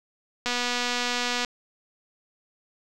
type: click train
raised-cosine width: 0.2 ms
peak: -10 dBFS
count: 242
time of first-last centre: 0.46-1.448 s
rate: 244 Hz
effects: none